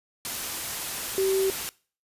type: tone in noise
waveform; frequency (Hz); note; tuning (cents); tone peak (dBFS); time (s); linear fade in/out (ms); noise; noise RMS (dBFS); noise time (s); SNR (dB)
sine; 384.7; G4; -33; -21; 1.18-1.5; 0; white; -32; 0.25-1.69; +8
effects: noise-tail reverb RT60 0.4 s tail -22 dB re dry + resampled to 32000 Hz